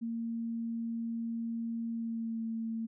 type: tone with pitch glide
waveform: sine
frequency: 230 to 225.8 Hz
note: A#3 to A3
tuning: -23 to +45 cents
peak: -33 dBFS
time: 0.01-2.87 s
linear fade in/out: 20 ms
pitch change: -32 cents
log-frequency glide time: 1.91-2.44 s
effects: none